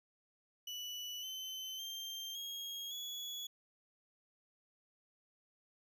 35% pulse tone with pitch steps, 2960 / 3061 / 3165 / 3273 / 3384 Hz, F#7 / G7 / G7 / G#7 / G#7, 0 / -42 / +16 / -26 / +32 cents, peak -40 dBFS, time 0.67-3.47 s, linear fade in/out 5 ms, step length 560 ms, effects none

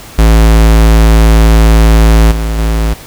square tone with level steps, 55 Hz, A1, in tune, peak -3 / -12 / -9 dBFS, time 0.18-2.94 s, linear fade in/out 10 ms, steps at 2.31 / 2.58 s, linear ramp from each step 10 ms, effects pink hiss -31 dBFS RMS until 3.06 s

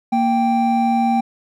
triangle tone pair together, 233.1 / 784.1 Hz, A#3 / G5, 0 / 0 cents, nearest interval octave + major sixth, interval 2100 cents, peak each -15 dBFS, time 0.12-1.21 s, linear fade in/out 10 ms, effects none

